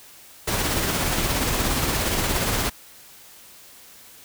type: noise with tremolo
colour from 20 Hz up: pink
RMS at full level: -22 dBFS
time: 0.47-2.7 s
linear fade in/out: 10 ms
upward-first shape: sine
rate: 17 Hz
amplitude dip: 30%
effects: white hiss -47 dBFS RMS until 4.24 s